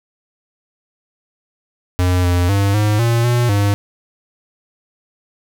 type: tone with pitch steps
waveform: square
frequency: 90.2 / 88.5 / 99.6 / 105.5 / 117.1 / 120.8 / 101.4 Hz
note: F#2 / F2 / G2 / G#2 / A#2 / B2 / G#2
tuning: -44 / +23 / +28 / +28 / +8 / -38 / -41 cents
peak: -13 dBFS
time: 1.99-3.74 s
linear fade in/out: 0 ms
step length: 250 ms
effects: none